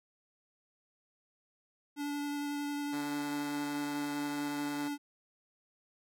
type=tone with vibrato; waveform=square; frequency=288.9 Hz; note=D4; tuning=28 cents flat; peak=-35 dBFS; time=1.96-4.98 s; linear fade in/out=50 ms; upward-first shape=sine; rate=11 Hz; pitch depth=9 cents each way
type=tone; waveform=5% pulse; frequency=146.83 Hz; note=D3; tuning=in tune; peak=-31 dBFS; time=2.92-4.89 s; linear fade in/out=20 ms
effects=none